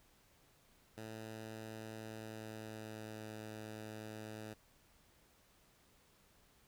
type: tone with pitch glide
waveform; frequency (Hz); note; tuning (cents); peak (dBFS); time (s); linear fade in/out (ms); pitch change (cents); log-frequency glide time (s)
10% pulse; 110.4 to 108.44; A2 to A2; +6 to -25; -38; 0.97-4.54; 10; -31; 1.96-3.36
effects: pink hiss -69 dBFS RMS until 6.67 s